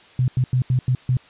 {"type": "tone bursts at uneven times", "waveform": "sine", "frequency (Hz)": 126.9, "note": "B2", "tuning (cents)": 47, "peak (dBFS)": -15, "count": 6, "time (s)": [[0.19, 0.28], [0.37, 0.44], [0.53, 0.62], [0.7, 0.79], [0.88, 0.95], [1.09, 1.17]], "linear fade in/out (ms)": 2, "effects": ["white hiss -49 dBFS RMS until 1.29 s", "resampled to 8000 Hz"]}